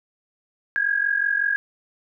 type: tone pair together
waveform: sine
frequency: 1615.8 / 1661.2 Hz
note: G#6 / G#6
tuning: -48 / 0 cents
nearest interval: unison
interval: 48 cents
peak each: -22 dBFS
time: 0.76-1.56 s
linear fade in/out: 0 ms
effects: none